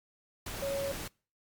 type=tone in noise; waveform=sine; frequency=554.4 Hz; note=C#5; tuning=in tune; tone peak=-31 dBFS; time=0.62-0.92 s; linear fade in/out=5 ms; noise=pink; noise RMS=-40 dBFS; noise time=0.46-1.08 s; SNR=+6 dB; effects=noise-tail reverb RT60 0.4 s tail -26 dB re dry + MP3 96 kbps